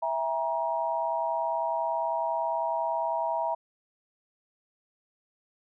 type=tone cluster; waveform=sine; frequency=658 / 816 / 946 Hz; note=E5 / G#5 / A#5; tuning=-3 / -31 / +25 cents; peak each=-30 / -34 / -29 dBFS; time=0.02-3.55 s; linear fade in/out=10 ms; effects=none

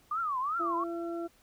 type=tone with vibrato; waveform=sine; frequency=1174.7 Hz; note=D6; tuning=in tune; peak=-29 dBFS; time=0.11-0.84 s; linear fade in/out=5 ms; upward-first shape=triangle; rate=2.7 Hz; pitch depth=300 cents each way
type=harmonic tone; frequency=338.6 Hz; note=E4; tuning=46 cents sharp; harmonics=1 / 2 / 4; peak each=-34 / -40 / -46 dBFS; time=0.59-1.28 s; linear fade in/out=20 ms
effects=pink hiss -64 dBFS RMS until 1.42 s

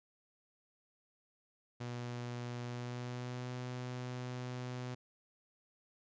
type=tone with pitch glide; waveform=sawtooth; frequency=121.5 to 124.99 Hz; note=B2 to B2; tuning=-28 to +21 cents; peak=-36 dBFS; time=1.8-4.95 s; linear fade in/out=10 ms; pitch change=+49 cents; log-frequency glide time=2.64-3.52 s; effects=resampled to 16000 Hz

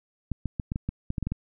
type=clicks; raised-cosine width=5 ms; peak=-16 dBFS; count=11; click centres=0.317 / 0.457 / 0.598 / 0.719 / 0.759 / 0.89 / 1.104 / 1.182 / 1.227 / 1.27 / 1.32 s; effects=none

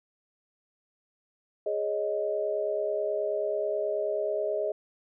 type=chord; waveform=sine; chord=Ab suspended fourth; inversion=none; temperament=just; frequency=415.3 / 553.7 / 623 Hz; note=Ab4 / Db5 / Eb5; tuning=0 / -2 / +2 cents; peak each=-31 / -34 / -29 dBFS; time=1.66-4.72 s; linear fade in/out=5 ms; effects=none

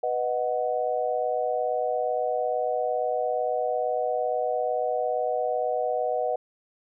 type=chord; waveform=sine; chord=B major; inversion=none; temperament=equal; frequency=493.9 / 622.3 / 740 Hz; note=B4 / D#5 / F#5; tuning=0 / 0 / 0 cents; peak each=-28 dBFS; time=0.03-6.36 s; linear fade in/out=5 ms; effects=none

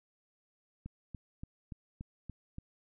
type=click train; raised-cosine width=5 ms; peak=-30 dBFS; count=7; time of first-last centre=0.86-2.584 s; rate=3.48 Hz; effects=none

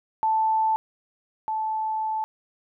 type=tone pair in turn; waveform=sine; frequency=880 / 873.4 Hz; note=A5 / A5; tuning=0 / -13 cents; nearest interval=unison; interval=13 cents; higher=first; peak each=-19 / -24 dBFS; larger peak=first; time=0.23-0.76 / 1.48-2.24 s; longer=second; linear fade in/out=0 ms; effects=none

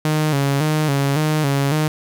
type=tone with vibrato; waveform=sawtooth; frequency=146.5 Hz; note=D3; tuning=4 cents flat; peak=-12 dBFS; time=0.05-1.88 s; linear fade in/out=2 ms; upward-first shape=square; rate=1.8 Hz; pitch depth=87 cents each way; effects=none

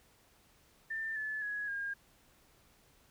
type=tone with pitch steps; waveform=sine; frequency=1788 / 1730.1 / 1674.1 / 1619.8 Hz; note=A6 / A6 / G#6 / G#6; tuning=+27 / -30 / +13 / -44 cents; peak=-35 dBFS; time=0.9-1.94 s; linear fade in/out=10 ms; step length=260 ms; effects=pink hiss -66 dBFS RMS until 3.1 s

